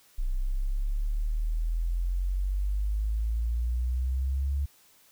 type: exponential sweep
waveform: sine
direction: up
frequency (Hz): 30.97 to 71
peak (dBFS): -25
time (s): 0.18-4.66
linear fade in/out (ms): 10
effects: white hiss -60 dBFS RMS until 5.11 s